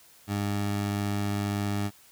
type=tone; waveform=20% pulse; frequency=101.7 Hz; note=G#2; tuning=36 cents flat; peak=-22 dBFS; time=0.27-1.91 s; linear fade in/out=50 ms; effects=white hiss -56 dBFS RMS until 2.11 s